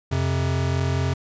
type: tone pair together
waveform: square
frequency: 88.8 / 132.84 Hz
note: F2 / C3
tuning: +29 / +27 cents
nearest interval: perfect fifth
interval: 698 cents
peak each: -24 dBFS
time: 0.11-1.14 s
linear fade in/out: 10 ms
effects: resampled to 16000 Hz